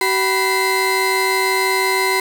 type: tone cluster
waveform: 35% pulse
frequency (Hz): 379.8 / 986 / 2078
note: F#4 / B5 / C7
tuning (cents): +45 / -3 / -12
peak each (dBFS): -18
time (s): 0.01-2.2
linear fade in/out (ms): 2
effects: none